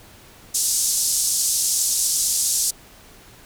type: band-pass noise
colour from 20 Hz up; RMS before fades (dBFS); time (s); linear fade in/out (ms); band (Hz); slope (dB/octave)
pink; -21; 0.54-2.71; 10; 5600 to 11000; 24
effects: pink hiss -47 dBFS RMS until 3.45 s